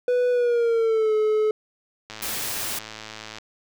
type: tone with pitch glide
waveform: triangle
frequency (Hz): 493.9 to 430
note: B4 to A4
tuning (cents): 0 to -40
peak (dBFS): -16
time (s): 0.08-1.51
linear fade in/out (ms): 2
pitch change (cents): -240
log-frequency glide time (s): 0.31-1.14
type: click train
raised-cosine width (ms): 0.2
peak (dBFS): -19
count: 141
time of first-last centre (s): 2.1-3.384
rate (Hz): 109
type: noise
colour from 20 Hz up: white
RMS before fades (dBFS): -29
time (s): 2.22-2.79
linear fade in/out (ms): 5
effects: none